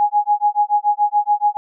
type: tone with tremolo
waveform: sine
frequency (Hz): 830.6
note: G#5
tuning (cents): 0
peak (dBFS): -10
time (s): 0-1.57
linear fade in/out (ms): 0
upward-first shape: sine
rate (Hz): 7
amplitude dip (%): 100
effects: none